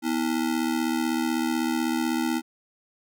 square ring-modulated tone, 283.7 Hz, C#4, 40 cents sharp, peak -21 dBFS, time 0.02-2.42 s, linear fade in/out 50 ms, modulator 38 Hz, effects none

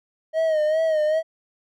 triangle tone with vibrato, 627 Hz, D#5, 13 cents sharp, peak -16 dBFS, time 0.33-1.23 s, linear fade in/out 50 ms, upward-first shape sine, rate 2.5 Hz, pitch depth 61 cents each way, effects none

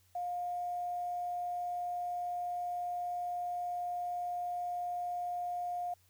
sine tone with quantisation, 709 Hz, F5, 26 cents sharp, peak -34 dBFS, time 0.15-5.94 s, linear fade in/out 5 ms, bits 10, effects added 91 Hz sine -68 dBFS peak until 6.09 s + white hiss -70 dBFS RMS until 6.09 s

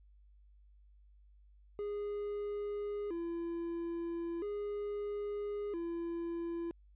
triangle tone with vibrato, 373.3 Hz, F#4, 15 cents sharp, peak -34 dBFS, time 1.79-6.71 s, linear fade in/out 0 ms, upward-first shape square, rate 0.38 Hz, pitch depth 170 cents each way, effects added 50 Hz sine -59 dBFS peak until 6.95 s + resampled to 8000 Hz

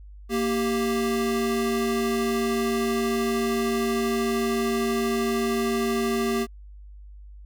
square tone pair together, 232.6 / 392 Hz, A#3 / G4, -4 / 0 cents, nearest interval major sixth, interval 904 cents, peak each -26 dBFS, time 0.29-6.47 s, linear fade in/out 50 ms, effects added 50 Hz sine -41 dBFS peak until 7.45 s

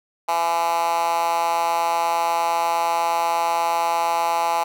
10% pulse tone with high-pass filter, 168.4 Hz, E3, 37 cents sharp, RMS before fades -21 dBFS, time 0.28-4.64 s, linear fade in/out 10 ms, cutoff 840 Hz, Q 3.8, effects none

